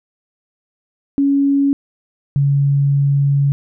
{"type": "tone pair in turn", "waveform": "sine", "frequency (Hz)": [279.1, 140.6], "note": ["C#4", "C#3"], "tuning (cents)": [12, 25], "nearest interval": "octave", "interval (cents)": 1187, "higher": "first", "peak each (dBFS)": -11, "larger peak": "neither", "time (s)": [[1.18, 1.73], [2.36, 3.52]], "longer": "second", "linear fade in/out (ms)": 0, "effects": []}